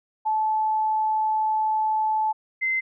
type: tone pair in turn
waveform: sine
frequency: 868 / 2068 Hz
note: A5 / C7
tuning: -24 / -21 cents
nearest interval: octave + minor third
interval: 1503 cents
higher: second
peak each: -20 / -21 dBFS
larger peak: first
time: 0.25-2.33 / 2.61-2.81 s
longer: first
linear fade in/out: 20 ms
effects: none